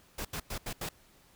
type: noise bursts at uneven times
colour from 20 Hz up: pink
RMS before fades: -37 dBFS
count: 5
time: 0.18-0.25 / 0.33-0.4 / 0.5-0.58 / 0.66-0.73 / 0.81-0.89 s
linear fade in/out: 5 ms
effects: pink hiss -62 dBFS RMS until 1.35 s